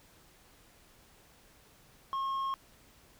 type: tone with tanh clipping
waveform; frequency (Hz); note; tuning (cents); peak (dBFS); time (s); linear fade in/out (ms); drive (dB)
triangle; 1080; C#6; -45; -32; 2.13-2.54; 0; 9
effects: pink hiss -61 dBFS RMS until 3.19 s